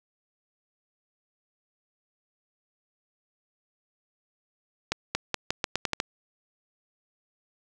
accelerating click train, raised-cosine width 0.2 ms, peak -8 dBFS, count 9, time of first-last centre 4.92-6.001 s, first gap 230 ms, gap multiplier 0.84, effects none

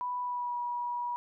sine tone with pitch glide, 987.8 to 966.9 Hz, B5 to B5, 0 to -37 cents, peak -31 dBFS, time 0.01-1.16 s, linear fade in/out 0 ms, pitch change -37 cents, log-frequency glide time 0.21-0.56 s, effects none

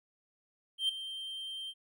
triangle tone with ADSR envelope, 3145 Hz, G7, 5 cents sharp, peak -24 dBFS, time 0.78-1.74 s, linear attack 110 ms, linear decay 5 ms, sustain -13 dB, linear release 49 ms, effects none

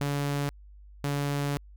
sawtooth tone pair in turn, 142.8 / 142.8 Hz, D3 / D3, -48 / -48 cents, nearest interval unison, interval 0 cents, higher neither, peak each -23 dBFS, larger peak neither, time 0.01-0.49 / 1.04-1.57 s, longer second, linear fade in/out 0 ms, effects added 50 Hz sine -47 dBFS peak until 1.76 s

